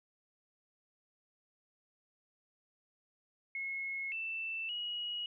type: tone with pitch steps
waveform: sine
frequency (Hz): 2174 / 2662 / 2903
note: C#7 / E7 / F#7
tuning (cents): -34 / +16 / -34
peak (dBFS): -36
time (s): 3.55-5.26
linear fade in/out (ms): 2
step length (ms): 570
effects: none